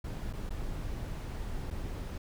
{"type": "noise with dropouts", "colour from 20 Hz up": "brown", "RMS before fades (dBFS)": -37, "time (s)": [0.04, 2.18], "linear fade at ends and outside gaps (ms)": 5, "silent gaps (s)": [[0.329, 0.334], [0.494, 0.505], [1.704, 1.708]], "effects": []}